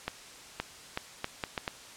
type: accelerating click train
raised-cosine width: 0.3 ms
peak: -15 dBFS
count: 7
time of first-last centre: 0.08-1.678 s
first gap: 520 ms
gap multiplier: 0.72
effects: white hiss -49 dBFS RMS until 1.96 s + low-pass 8000 Hz 12 dB/octave